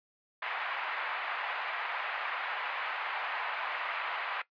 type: band-pass noise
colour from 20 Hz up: pink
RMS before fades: -36 dBFS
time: 0.42-4.42 s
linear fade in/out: 5 ms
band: 800 to 2600 Hz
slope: 24 dB/octave
effects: noise-tail reverb RT60 0.1 s tail -17 dB re dry + resampled to 11025 Hz